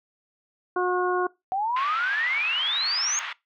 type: harmonic tone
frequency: 361.9 Hz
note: F#4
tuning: 38 cents flat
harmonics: 1 / 2 / 3 / 4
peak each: -24 / -29 / -28 / -31 dBFS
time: 0.76-1.27 s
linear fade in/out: 5 ms
type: exponential sweep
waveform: sine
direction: up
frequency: 740 to 6630 Hz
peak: -23 dBFS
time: 1.52-3.19 s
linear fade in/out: 0 ms
type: band-pass noise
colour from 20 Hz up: pink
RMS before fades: -34 dBFS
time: 1.76-3.33 s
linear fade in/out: 5 ms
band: 1100 to 3100 Hz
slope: 24 dB/octave
effects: noise-tail reverb RT60 0.2 s tail -21 dB re dry